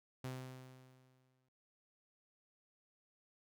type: tone with exponential decay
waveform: sawtooth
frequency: 129.1 Hz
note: C3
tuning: 23 cents flat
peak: -37 dBFS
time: 0.24-1.49 s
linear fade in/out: 5 ms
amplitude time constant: 270 ms
effects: none